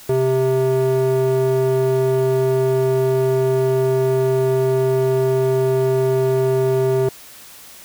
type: tone with band-pass filter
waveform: square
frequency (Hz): 130.9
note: C3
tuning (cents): +1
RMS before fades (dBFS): -17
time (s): 0.09-7.09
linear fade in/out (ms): 5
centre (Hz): 410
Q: 1.9
effects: white hiss -41 dBFS RMS until 7.84 s